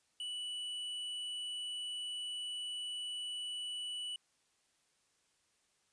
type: tone with hard clipping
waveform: sine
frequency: 2960 Hz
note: F#7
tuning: in tune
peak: -40 dBFS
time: 0.2-4.16 s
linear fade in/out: 2 ms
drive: 6 dB
effects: white hiss -75 dBFS RMS until 5.92 s + resampled to 22050 Hz